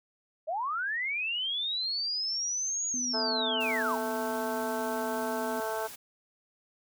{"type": "linear two-way sweep", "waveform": "sine", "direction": "up then down", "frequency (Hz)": [588, 6790, 752], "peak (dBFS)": -29, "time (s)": [0.47, 3.98], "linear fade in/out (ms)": 20, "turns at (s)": 2.87}
{"type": "tone with vibrato", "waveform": "sine", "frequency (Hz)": 246.9, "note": "B3", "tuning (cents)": 0, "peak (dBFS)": -36, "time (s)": [2.94, 5.6], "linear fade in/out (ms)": 0, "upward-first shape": "square", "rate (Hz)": 13, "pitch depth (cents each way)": 10}
{"type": "harmonic tone", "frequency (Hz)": 220.4, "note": "A3", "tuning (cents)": 3, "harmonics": [2, 3, 4, 5, 6, 7], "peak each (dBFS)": [-36, -35, -36, -43, -43, -41], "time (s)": [3.13, 5.88], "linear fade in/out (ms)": 20}
{"type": "noise", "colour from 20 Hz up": "white", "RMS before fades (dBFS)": -45, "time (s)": [3.6, 5.96], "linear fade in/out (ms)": 10}
{"effects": []}